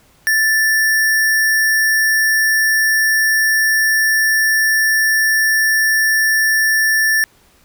sine tone with sample-and-hold, 1760 Hz, A6, in tune, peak -11 dBFS, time 0.27-7.24 s, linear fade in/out 0 ms, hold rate 7350 Hz, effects pink hiss -52 dBFS RMS until 7.64 s

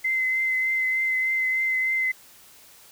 sine tone with vibrato, 2060 Hz, C7, 28 cents flat, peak -21 dBFS, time 0.04-2.12 s, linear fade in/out 10 ms, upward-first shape triangle, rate 3.3 Hz, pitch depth 19 cents each way, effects white hiss -51 dBFS RMS until 2.91 s

